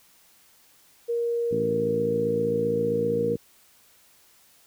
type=tone; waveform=sine; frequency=470 Hz; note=A#4; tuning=14 cents sharp; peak=-23 dBFS; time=1.08-3.36 s; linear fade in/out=20 ms
type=harmonic tone; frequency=55.3 Hz; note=A1; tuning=9 cents sharp; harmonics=2 / 3 / 4 / 5 / 6 / 7 / 8; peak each=-36 / -33 / -33 / -34 / -38 / -38 / -38 dBFS; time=1.51-3.37 s; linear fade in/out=5 ms
effects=white hiss -58 dBFS RMS until 4.66 s